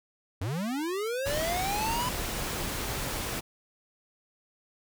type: linear sweep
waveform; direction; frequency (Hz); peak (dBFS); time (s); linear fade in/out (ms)
square; up; 82.8 to 1011; -30; 0.41-2.09; 5
type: noise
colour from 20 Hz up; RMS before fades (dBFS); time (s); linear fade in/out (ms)
pink; -33; 1.25-3.41; 20
effects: none